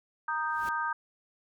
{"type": "chord", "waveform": "sine", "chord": "Eb major", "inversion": "second", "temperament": "equal with one note detuned", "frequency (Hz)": [932.3, 1236.6, 1568], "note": ["Bb5", "Eb6", "G6"], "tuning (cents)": [0, -11, 0], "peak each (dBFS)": -33, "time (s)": [0.28, 0.93], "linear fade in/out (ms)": 5}
{"type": "noise with exponential growth", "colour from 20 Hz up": "pink", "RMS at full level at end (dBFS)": -42, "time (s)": [0.43, 0.69], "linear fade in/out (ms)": 2, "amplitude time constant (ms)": 56}
{"effects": []}